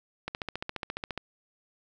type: click train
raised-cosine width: 0.3 ms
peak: -17 dBFS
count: 14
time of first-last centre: 0.28-1.177 s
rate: 14.5 Hz
effects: none